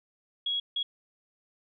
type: tone bursts at uneven times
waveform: sine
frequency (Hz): 3322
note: G#7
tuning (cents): 0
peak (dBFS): -27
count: 2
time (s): 0.46-0.6 / 0.76-0.83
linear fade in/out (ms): 5
effects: none